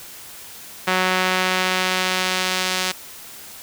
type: tone with band-pass filter sweep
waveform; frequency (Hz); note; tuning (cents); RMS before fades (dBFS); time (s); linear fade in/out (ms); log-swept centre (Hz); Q
sawtooth; 185; F#3; 0; -21; 0.87-2.92; 10; 1900 to 4500; 0.76
effects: white hiss -39 dBFS RMS until 3.62 s